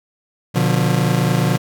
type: chord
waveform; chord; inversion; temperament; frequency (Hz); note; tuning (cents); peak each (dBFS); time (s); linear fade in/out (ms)
40% pulse; B diminished; none; just; 123.47 / 148.16 / 177.8; B2 / D3 / F3; 0 / +16 / +31; -18; 0.54-1.58; 20
effects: none